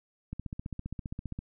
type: click train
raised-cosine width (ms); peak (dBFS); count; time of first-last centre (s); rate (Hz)
5; -24; 17; 0.33-1.39; 15.1
effects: none